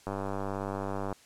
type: click train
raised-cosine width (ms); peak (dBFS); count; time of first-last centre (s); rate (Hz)
1; -20; 105; 0.07-1.127; 98.4
effects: white hiss -58 dBFS RMS until 1.25 s + low-pass 9000 Hz 12 dB/octave